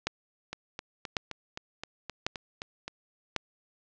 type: two click trains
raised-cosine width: 0.2 ms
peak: -19 / -10 dBFS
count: 10 / 4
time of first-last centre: 0.53-2.88 / 0.07-3.363 s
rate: 3.83 / 0.911 Hz
effects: low-pass 6000 Hz 12 dB/octave